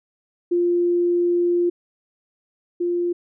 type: tone pair in turn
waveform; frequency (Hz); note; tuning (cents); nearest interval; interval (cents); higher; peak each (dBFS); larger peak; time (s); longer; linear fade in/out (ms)
sine; 349.2 / 349.2; F4 / F4; 0 / 0; unison; 0; neither; -16 / -19; first; 0.51-1.7 / 2.8-3.13; first; 10
effects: none